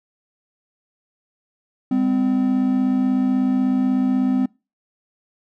triangle tone pair together, 200.3 / 256.6 Hz, G3 / C4, +38 / -34 cents, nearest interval major third, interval 428 cents, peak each -21 / -15 dBFS, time 1.91-4.46 s, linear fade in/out 5 ms, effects noise-tail reverb RT60 0.3 s tail -25 dB re dry

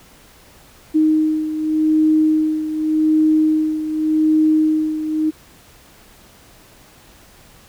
sine beating tone pair, 311.1 / 311.96 Hz, D#4 / D#4, 0 / +5 cents, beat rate 0.86 Hz, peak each -14 / -20 dBFS, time 0.94-5.31 s, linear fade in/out 20 ms, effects pink hiss -47 dBFS RMS until 7.68 s

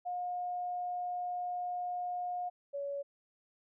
sine tone pair in turn, 716 / 563.5 Hz, F5 / C#5, +43 / +28 cents, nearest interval major third, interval 415 cents, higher first, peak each -34 / -35 dBFS, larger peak first, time 0.05-2.5 / 2.73-3.03 s, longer first, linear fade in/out 20 ms, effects none

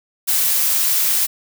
blue noise, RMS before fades -17 dBFS, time 0.27-1.27 s, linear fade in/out 20 ms, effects none

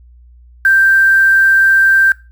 sine tone with quantisation, 1571 Hz, G6, 3 cents sharp, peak -6 dBFS, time 0.65-2.12 s, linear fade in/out 2 ms, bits 5, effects noise-tail reverb RT60 0.3 s tail -21 dB re dry + added 60 Hz sine -39 dBFS peak until 2.31 s

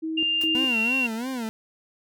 sine tone with tremolo, 319.5 Hz, D#4, 46 cents sharp, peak -26 dBFS, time 0.02-0.73 s, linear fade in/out 20 ms, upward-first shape square, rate 2.4 Hz, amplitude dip 80%
sine tone with pitch glide, 2800 to 2744 Hz, F7 to F7, +4 to -31 cents, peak -21 dBFS, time 0.17-1.07 s, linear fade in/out 10 ms, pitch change -35 cents, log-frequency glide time 0.68-0.75 s
white noise with exponential decay, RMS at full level -35 dBFS, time 0.41-0.52 s, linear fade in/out 2 ms, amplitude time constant 23 ms
40% pulse tone with vibrato, 241.7 Hz, B3, 37 cents flat, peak -27 dBFS, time 0.55-1.49 s, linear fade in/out 0 ms, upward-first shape sine, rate 3 Hz, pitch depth 160 cents each way
effects none

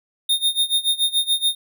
square tone with tremolo, 3669 Hz, A#7, 28 cents flat, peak -15 dBFS, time 0.29-1.55 s, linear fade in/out 5 ms, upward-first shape sine, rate 7 Hz, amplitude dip 90%, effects none

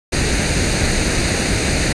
pink noise with comb filter, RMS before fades -17 dBFS, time 0.12-1.93 s, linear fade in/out 10 ms, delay 0.46 ms, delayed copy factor +0.6, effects resampled to 22050 Hz

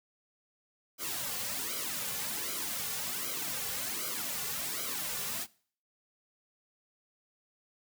white noise with flanger, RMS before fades -36 dBFS, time 0.98-5.47 s, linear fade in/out 50 ms, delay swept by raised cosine 1.1 to 3.2 ms, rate 1.3 Hz, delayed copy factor -0.9, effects noise-tail reverb RT60 0.5 s tail -22 dB re dry

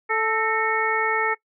harmonic tone with a mistuned harmonic, 440 Hz, A4, in tune, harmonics 1 / 2 / 3 / 4 / 5, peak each -26 / -26 / -26 / -26 / -26 dBFS, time 0.09-1.35 s, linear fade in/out 20 ms, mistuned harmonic 4, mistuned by +67 cents, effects noise-tail reverb RT60 0.1 s tail -20 dB re dry

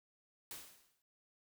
white noise with exponential decay, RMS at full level -45 dBFS, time 0.51-1.02 s, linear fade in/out 1 ms, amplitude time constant 110 ms, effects none

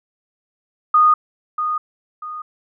sine tone with echo, 1233 Hz, D#6, 16 cents flat, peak -9 dBFS, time 0.94-1.14 s, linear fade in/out 5 ms, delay 640 ms, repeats 2, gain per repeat -9 dB, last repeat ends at 2.42 s, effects none

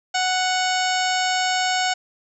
harmonic tone with a mistuned harmonic, 740 Hz, F#5, in tune, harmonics 1 / 2 / 3 / 4 / 5 / 6 / 7 / 9 / 10, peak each -22 / -26 / -29 / -29 / -33 / -31 / -31 / -33 / -33 dBFS, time 0.14-1.94 s, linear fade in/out 10 ms, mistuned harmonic 7, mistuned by +58 cents, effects none

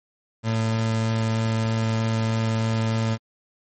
30% pulse tone, 112.1 Hz, A2, 33 cents sharp, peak -18 dBFS, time 0.43-3.18 s, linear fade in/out 50 ms, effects MP3 32 kbps

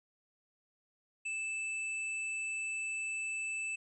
sine tone with hard clipping, 2634 Hz, E7, 2 cents flat, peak -36 dBFS, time 1.25-3.76 s, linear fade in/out 10 ms, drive 17 dB, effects resampled to 24000 Hz

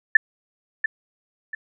sine tone with echo, 1760 Hz, A6, in tune, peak -7 dBFS, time 0.15-0.17 s, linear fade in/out 5 ms, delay 690 ms, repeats 2, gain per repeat -10 dB, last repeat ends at 1.55 s, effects none

